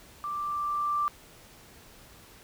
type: tone with level ramp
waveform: sine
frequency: 1177 Hz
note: D6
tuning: 3 cents sharp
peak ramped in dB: -31 to -24 dBFS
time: 0.24-1.08 s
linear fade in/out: 0 ms
effects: pink hiss -53 dBFS RMS until 2.43 s